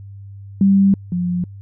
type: tone pair in turn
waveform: sine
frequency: 196 / 177.26 Hz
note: G3 / F3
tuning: 0 / +26 cents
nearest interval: major second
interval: 174 cents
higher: first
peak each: -9 / -17 dBFS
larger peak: first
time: 0.61-0.94 / 1.12-1.44 s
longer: first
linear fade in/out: 2 ms
effects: added 99 Hz sine -33 dBFS peak until 1.61 s